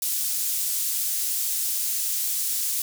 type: high-pass noise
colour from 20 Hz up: pink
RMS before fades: -26 dBFS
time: 0.02-2.82 s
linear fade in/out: 2 ms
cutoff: 7900 Hz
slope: 12 dB/octave
effects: none